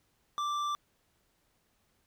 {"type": "tone with hard clipping", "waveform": "sine", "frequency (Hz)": 1174.7, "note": "D6", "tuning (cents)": 0, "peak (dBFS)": -32, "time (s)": [0.38, 0.75], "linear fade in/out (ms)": 0, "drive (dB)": 9, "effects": ["pink hiss -73 dBFS RMS until 2.06 s"]}